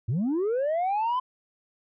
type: linear sweep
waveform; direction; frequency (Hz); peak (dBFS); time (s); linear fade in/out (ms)
sine; up; 98 to 1031; -21; 0.08-1.2; 10
effects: tanh soft clip ceiling -22 dBFS